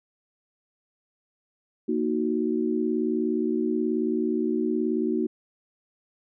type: chord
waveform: sine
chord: D# minor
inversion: second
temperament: equal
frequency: 233.1 / 311.1 / 370 Hz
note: A#3 / D#4 / F#4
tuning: 0 / 0 / 0 cents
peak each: -27 dBFS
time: 1.88-5.27 s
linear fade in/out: 10 ms
effects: none